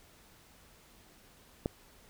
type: click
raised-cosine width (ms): 2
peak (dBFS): -17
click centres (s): 1.659
effects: pink hiss -60 dBFS RMS until 2.09 s